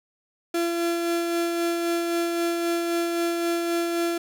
35% pulse tone with tremolo, 340 Hz, F4, 46 cents flat, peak -20 dBFS, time 0.54-4.18 s, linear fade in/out 5 ms, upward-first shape sine, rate 3.8 Hz, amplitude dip 30%, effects none

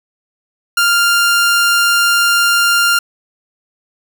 sawtooth tone, 1396.9 Hz, F6, in tune, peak -6 dBFS, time 0.77-2.99 s, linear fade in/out 5 ms, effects none

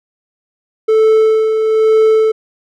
triangle tone with tremolo, 438.8 Hz, A4, 5 cents flat, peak -4 dBFS, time 0.88-2.32 s, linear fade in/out 10 ms, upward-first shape sine, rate 1.1 Hz, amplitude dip 45%, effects none

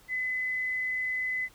sine tone, 2018 Hz, B6, 37 cents sharp, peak -28 dBFS, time 0.08-1.49 s, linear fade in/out 50 ms, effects pink hiss -58 dBFS RMS until 1.54 s

